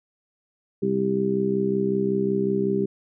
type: harmonic tone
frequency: 65.41 Hz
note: C2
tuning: in tune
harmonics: 2 / 3 / 4 / 5 / 6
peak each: -34 / -25 / -33 / -29 / -23 dBFS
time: 0.82-2.86 s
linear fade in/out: 10 ms
effects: none